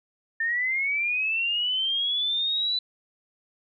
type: linear sweep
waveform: sine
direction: up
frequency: 1789 to 4000 Hz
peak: -23 dBFS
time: 0.4-2.79 s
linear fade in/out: 5 ms
effects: none